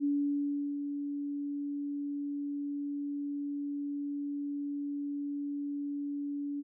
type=tone with ADSR envelope; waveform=sine; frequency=286.4 Hz; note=D4; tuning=43 cents flat; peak=-26 dBFS; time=0-6.63 s; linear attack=41 ms; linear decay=730 ms; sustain=-7 dB; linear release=36 ms; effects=none